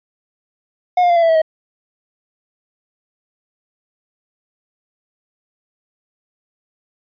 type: tone with pitch steps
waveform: triangle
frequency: 721 / 705.8 / 690.8 / 676.2 / 661.9 / 647.9 / 634.2 Hz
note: F#5 / F5 / F5 / E5 / E5 / E5 / D#5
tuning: -45 / +18 / -19 / +44 / +7 / -30 / +33 cents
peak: -8 dBFS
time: 0.97-1.418 s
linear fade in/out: 5 ms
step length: 64 ms
effects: resampled to 11025 Hz